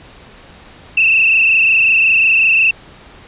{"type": "tone with frequency modulation", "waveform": "sine", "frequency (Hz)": 2649, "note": "E7", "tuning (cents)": 8, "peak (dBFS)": -8, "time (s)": [0.97, 2.71], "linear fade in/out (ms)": 5, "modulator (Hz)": 25.5, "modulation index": 3.5, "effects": ["pink hiss -40 dBFS RMS until 3.27 s", "resampled to 8000 Hz"]}